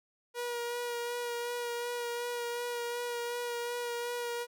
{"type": "tone with vibrato", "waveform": "sawtooth", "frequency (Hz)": 479.2, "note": "A#4", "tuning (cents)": 48, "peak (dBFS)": -30, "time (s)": [0.34, 4.47], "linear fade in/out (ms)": 50, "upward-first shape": "sine", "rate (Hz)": 2.7, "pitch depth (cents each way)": 18, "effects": []}